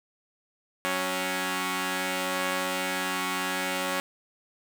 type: tone pair together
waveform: 5% pulse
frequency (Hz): 185.01 / 277.2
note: F#3 / C#4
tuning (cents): 0 / 0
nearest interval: perfect fifth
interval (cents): 700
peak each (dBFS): -20 / -18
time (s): 0.85-4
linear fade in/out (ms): 0
effects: none